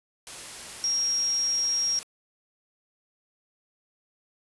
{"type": "tone in noise", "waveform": "sine", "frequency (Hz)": 5600, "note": "F8", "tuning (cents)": 4, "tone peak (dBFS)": -23, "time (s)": [0.84, 1.99], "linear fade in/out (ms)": 0, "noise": "white", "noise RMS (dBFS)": -40, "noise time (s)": [0.27, 2.03], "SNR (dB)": 14, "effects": ["resampled to 24000 Hz"]}